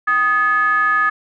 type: ring-modulated tone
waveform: triangle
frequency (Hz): 233.1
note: A#3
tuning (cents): 0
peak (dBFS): -8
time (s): 0.07-1.1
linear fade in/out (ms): 10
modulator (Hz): 1480
effects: none